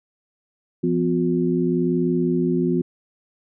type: tone cluster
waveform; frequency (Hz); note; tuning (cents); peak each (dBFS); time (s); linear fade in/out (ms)
sine; 171.5 / 252.4 / 357.9; F3 / B3 / F4; -31 / +38 / +42; -22; 0.83-2.82; 10
effects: none